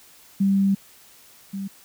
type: tone pair in turn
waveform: sine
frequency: 196 / 196 Hz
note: G3 / G3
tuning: 0 / 0 cents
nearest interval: unison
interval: 0 cents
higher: neither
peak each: -16 / -27 dBFS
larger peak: first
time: 0.4-0.75 / 1.53-1.68 s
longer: first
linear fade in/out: 10 ms
effects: white hiss -51 dBFS RMS until 1.84 s